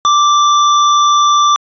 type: tone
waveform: square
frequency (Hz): 1174.7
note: D6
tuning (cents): 0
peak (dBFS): -8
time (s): 0.05-1.56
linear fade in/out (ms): 0
effects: resampled to 16000 Hz